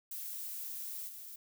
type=noise with level steps; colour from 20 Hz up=violet; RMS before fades=-42 / -48 dBFS; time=0.11-1.36 s; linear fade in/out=5 ms; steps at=1.07 s; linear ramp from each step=20 ms; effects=none